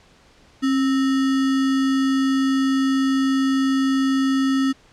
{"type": "tone with sample-and-hold", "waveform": "sine", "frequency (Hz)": 268.5, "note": "C4", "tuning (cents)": 45, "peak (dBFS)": -16, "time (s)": [0.62, 4.73], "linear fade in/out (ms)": 20, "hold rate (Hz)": 1575, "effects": ["pink hiss -53 dBFS RMS until 4.92 s", "low-pass 6000 Hz 12 dB/octave"]}